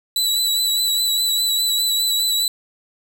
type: tone with vibrato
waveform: sawtooth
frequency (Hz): 3951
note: B7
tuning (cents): 0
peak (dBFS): -14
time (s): 0.16-2.48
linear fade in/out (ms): 2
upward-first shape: triangle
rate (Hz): 4.9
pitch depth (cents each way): 35
effects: none